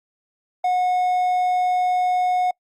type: tone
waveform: triangle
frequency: 728 Hz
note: F#5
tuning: 28 cents flat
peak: -15 dBFS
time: 0.64-2.51 s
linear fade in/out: 5 ms
effects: noise-tail reverb RT60 0.1 s tail -26 dB re dry + Opus 48 kbps